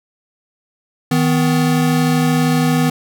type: tone pair together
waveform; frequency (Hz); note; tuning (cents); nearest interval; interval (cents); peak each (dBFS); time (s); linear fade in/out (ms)
square; 157.8 / 250.5; D#3 / B3; +25 / +25; minor sixth; 800; -16 / -16; 1.11-2.9; 5
effects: none

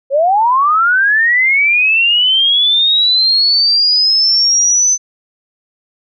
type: linear sweep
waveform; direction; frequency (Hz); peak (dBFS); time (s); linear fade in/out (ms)
sine; up; 523.3 to 6140; -8; 0.1-4.98; 50
effects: none

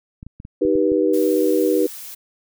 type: clicks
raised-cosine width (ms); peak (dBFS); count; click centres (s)
5; -23; 7; 0.229 / 0.266 / 0.401 / 0.451 / 0.652 / 0.755 / 0.919
type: chord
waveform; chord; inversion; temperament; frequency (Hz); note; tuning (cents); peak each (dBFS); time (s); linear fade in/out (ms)
sine; Eb augmented; none; just; 311.1 / 388.9 / 486.1; Eb4 / G4 / B4; 0 / -14 / -28; -19; 0.61-1.87; 10
type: noise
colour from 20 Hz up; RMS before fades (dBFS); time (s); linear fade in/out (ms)
blue; -35; 1.13-2.15; 10
effects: none

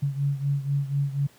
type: beating tone pair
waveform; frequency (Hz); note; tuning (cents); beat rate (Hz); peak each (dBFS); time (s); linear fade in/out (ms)
sine; 139.6 / 143.7; C#3 / D3; +13 / -37; 4.1; -24 / -28; 0.02-1.27; 10
effects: pink hiss -56 dBFS RMS until 1.38 s + high-pass 80 Hz 12 dB/octave

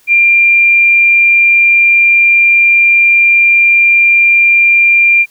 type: tone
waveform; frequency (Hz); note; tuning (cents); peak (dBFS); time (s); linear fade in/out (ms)
sine; 2385; D7; +26; -4; 0.07-5.26; 50
effects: white hiss -49 dBFS RMS until 5.3 s

